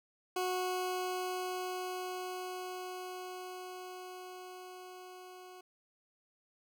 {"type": "tone with level ramp", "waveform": "20% pulse", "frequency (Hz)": 366.7, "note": "F#4", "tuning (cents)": -15, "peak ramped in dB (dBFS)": [-27, -45], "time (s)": [0.36, 5.61], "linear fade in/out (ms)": 5, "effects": []}